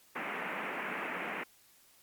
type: band-pass noise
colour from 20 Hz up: white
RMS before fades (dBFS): -38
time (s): 0.15-1.44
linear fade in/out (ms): 10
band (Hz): 170 to 2500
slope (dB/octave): 48
effects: white hiss -63 dBFS RMS until 2.02 s + MP3 96 kbps